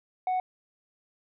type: tone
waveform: sine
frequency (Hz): 740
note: F#5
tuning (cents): 0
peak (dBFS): -22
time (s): 0.27-0.4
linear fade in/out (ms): 2
effects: tanh soft clip ceiling -24 dBFS